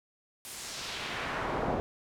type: noise with band-pass filter sweep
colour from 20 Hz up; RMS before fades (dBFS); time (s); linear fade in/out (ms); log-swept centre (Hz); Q
brown; -35; 0.45-1.8; 0; 11000 to 530; 1.1
effects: none